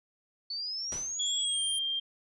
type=exponential sweep; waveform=sine; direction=up; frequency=4435 to 9956 Hz; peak=-33 dBFS; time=0.5-1.79 s; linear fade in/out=5 ms
type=noise with exponential decay; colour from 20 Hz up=pink; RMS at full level=-40 dBFS; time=0.92-1.27 s; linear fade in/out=0 ms; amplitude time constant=76 ms
type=tone with pitch glide; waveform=sine; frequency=3342 to 3187 Hz; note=G#7 to G7; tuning=+10 to +28 cents; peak=-29 dBFS; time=1.19-2 s; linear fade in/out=10 ms; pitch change=-82 cents; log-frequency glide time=1.41-1.61 s
effects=resampled to 24000 Hz